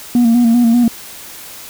sine tone with vibrato, 235.9 Hz, A#3, 21 cents sharp, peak -5 dBFS, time 0.15-0.88 s, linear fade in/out 2 ms, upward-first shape square, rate 5.1 Hz, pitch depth 44 cents each way, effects tanh soft clip ceiling -6 dBFS + white hiss -33 dBFS RMS until 1.69 s

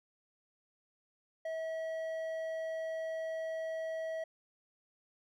sine tone with hard clipping, 645 Hz, E5, 38 cents flat, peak -37 dBFS, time 1.45-4.24 s, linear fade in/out 5 ms, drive 6 dB, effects none

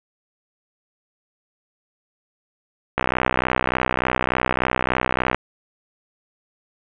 click train, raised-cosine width 0.5 ms, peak -3 dBFS, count 151, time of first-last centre 2.98-5.346 s, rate 63.4 Hz, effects resampled to 8000 Hz + 7-bit

